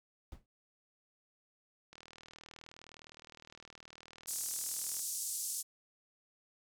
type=noise with exponential decay; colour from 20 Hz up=brown; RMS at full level=-43 dBFS; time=0.32-0.46 s; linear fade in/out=1 ms; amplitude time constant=29 ms
type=click train; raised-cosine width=0.2 ms; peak=-35 dBFS; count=122; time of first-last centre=1.93-4.993 s; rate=39.5 Hz
type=band-pass noise; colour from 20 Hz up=pink; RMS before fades=-39 dBFS; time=4.27-5.63 s; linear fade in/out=20 ms; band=6300 to 12000 Hz; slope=24 dB/octave
effects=none